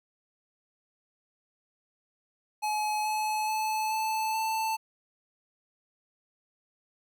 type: tone with pitch steps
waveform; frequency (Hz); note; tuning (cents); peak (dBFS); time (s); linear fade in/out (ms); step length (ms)
square; 850 / 858.4 / 866.9 / 875.4 / 884.1; G#5 / A5 / A5 / A5 / A5; +40 / -43 / -26 / -9 / +8; -28; 2.62-4.77; 20; 430
effects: none